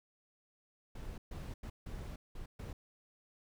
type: noise bursts at uneven times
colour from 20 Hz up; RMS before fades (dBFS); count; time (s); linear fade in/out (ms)
brown; -44; 6; 0.95-1.18 / 1.31-1.54 / 1.63-1.7 / 1.86-2.16 / 2.35-2.46 / 2.59-2.73; 5
effects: none